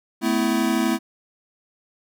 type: chord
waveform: square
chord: A suspended second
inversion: none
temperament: equal with one note detuned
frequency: 220 / 252.1 / 329.6 Hz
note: A3 / B3 / E4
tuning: 0 / +36 / 0 cents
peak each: -24 dBFS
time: 0.21-0.99 s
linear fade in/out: 50 ms
effects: none